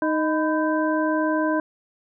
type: harmonic tone with a mistuned harmonic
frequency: 311.1 Hz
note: D#4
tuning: in tune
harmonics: 1 / 2 / 3 / 5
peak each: -22 / -25 / -27 / -29 dBFS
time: 0.02-1.6 s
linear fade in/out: 2 ms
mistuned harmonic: 3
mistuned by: +120 cents
effects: none